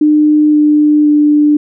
sine tone with pitch steps, 301.8 / 299.4 / 297 Hz, D4 / D4 / D4, +47 / +33 / +20 cents, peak -5 dBFS, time 0.01-1.57 s, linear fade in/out 5 ms, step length 520 ms, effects none

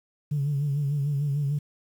sine tone with vibrato, 143.2 Hz, D3, 43 cents flat, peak -22 dBFS, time 0.31-1.59 s, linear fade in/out 10 ms, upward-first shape sine, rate 6.7 Hz, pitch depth 66 cents each way, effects tanh soft clip ceiling -19 dBFS + 9-bit

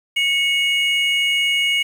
triangle tone pair together, 2214 / 2876 Hz, C#7 / F#7, -3 / -50 cents, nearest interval perfect fourth, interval 453 cents, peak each -17 dBFS, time 0.16-1.83 s, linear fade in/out 10 ms, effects 7-bit

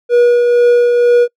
triangle tone with tremolo, 482 Hz, B4, 42 cents flat, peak -3 dBFS, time 0.09-1.28 s, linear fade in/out 50 ms, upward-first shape triangle, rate 2.1 Hz, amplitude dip 35%, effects noise-tail reverb RT60 0.1 s tail -26 dB re dry

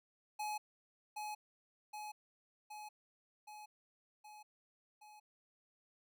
square tone with echo, 845 Hz, G#5, 30 cents sharp, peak -39 dBFS, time 0.39-0.58 s, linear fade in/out 10 ms, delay 770 ms, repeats 6, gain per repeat -3 dB, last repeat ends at 5.2 s, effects none

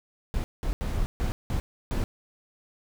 brown noise bursts at uneven times, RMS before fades -27 dBFS, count 6, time 0.34-0.44 / 0.63-0.73 / 0.81-1.06 / 1.2-1.32 / 1.5-1.6 / 1.91-2.04 s, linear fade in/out 0 ms, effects none

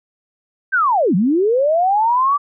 sine linear two-way sweep, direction down then up, 1600 to 164.81 to 1172 Hz, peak -12 dBFS, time 0.72-2.38 s, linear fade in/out 20 ms, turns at 1.15 s, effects none

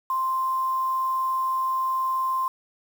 sine tone with quantisation, 1046.5 Hz, C6, in tune, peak -22 dBFS, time 0.1-2.48 s, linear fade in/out 2 ms, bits 7, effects none

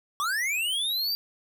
square linear sweep, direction up, 1108.7 to 4748 Hz, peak -26 dBFS, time 0.2-1.15 s, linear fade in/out 0 ms, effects none

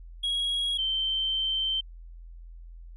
triangle / sine tone pair in turn, 3307 / 3111 Hz, G#7 / G7, -8 / -14 cents, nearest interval minor second, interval 106 cents, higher first, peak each -24 / -25 dBFS, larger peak first, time 0.23-0.78 / 0.78-1.81 s, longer second, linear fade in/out 10 ms, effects added 42 Hz sine -42 dBFS peak until 2.96 s + resampled to 24000 Hz

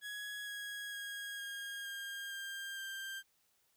30% pulse tone with pitch steps, 1671 / 1655.6 / 1640.4 / 1625.3 / 1610.4 / 1595.5 / 1580.9 Hz, G#6 / G#6 / G#6 / G#6 / G6 / G6 / G6, +10 / -6 / -22 / -38 / +46 / +30 / +14 cents, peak -39 dBFS, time 0.01-3.23 s, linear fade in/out 50 ms, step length 460 ms, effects white hiss -75 dBFS RMS until 3.76 s

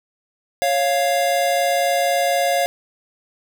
square tone pair together, 554.4 / 698.5 Hz, C#5 / F5, 0 / 0 cents, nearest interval major third, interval 400 cents, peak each -21 / -19 dBFS, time 0.62-2.66 s, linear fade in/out 0 ms, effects none

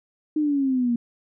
sine exponential sweep, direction down, 309.7 to 233.1 Hz, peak -19 dBFS, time 0.36-0.96 s, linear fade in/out 5 ms, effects none

